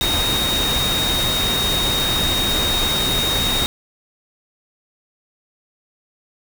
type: tone in noise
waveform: sine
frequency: 3729 Hz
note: A#7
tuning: in tune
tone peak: -19 dBFS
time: 0.01-3.66 s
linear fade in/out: 0 ms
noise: pink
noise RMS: -22 dBFS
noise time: 0.01-3.66 s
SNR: 0 dB
effects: none